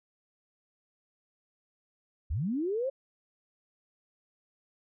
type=linear sweep; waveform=sine; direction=up; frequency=55 to 555 Hz; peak=-28 dBFS; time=2.3-2.9 s; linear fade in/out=10 ms; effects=none